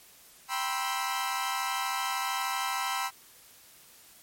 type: chord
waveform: sawtooth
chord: C major seventh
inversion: second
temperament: equal with one note detuned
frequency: 784 / 973.6 / 1046.5 / 1318.5 Hz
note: G5 / B5 / C6 / E6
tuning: 0 / -25 / 0 / 0 cents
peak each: -31 dBFS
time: 0.48-3.11 s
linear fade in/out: 50 ms
effects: white hiss -55 dBFS RMS until 4.22 s + MP3 64 kbps